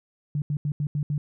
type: tone bursts at uneven times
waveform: sine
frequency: 146.83 Hz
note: D3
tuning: in tune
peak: -23 dBFS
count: 6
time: 0.35-0.42 / 0.5-0.57 / 0.65-0.72 / 0.8-0.87 / 0.95-1.03 / 1.1-1.18 s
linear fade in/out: 2 ms
effects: none